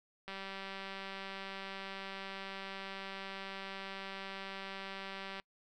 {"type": "click train", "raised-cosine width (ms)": 0.3, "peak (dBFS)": -28, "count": 994, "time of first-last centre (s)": [0.28, 5.399], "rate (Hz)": 194, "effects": ["noise-tail reverb RT60 0.1 s tail -26 dB re dry"]}